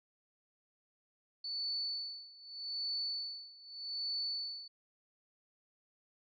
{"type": "tone with tremolo", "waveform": "sine", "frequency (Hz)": 4476, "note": "C#8", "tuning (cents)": 16, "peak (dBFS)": -34, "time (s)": [1.44, 4.68], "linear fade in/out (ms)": 5, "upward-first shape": "sine", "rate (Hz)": 0.82, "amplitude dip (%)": 90, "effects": []}